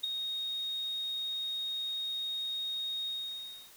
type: tone with ADSR envelope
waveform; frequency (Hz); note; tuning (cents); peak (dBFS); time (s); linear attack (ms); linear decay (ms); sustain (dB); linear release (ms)
sine; 3729; A#7; 0; -26; 0.03-3.72; 12; 6; -7; 650
effects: white hiss -56 dBFS RMS until 3.76 s